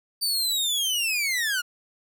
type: linear sweep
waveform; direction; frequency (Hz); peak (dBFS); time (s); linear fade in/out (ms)
sawtooth; down; 4643 to 1396.9; -20; 0.21-1.62; 20
effects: none